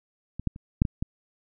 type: clicks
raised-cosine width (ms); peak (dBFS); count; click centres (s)
5; -21 / -12 / -29 / -6 / -14 / -15; 6; 0.396 / 0.473 / 0.561 / 0.819 / 0.852 / 1.025
effects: none